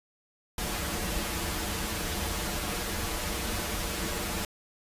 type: noise with comb filter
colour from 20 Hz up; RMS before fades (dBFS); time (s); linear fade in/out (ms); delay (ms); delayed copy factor
pink; -32; 0.58-4.45; 2; 7.6; -0.75
effects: resampled to 32000 Hz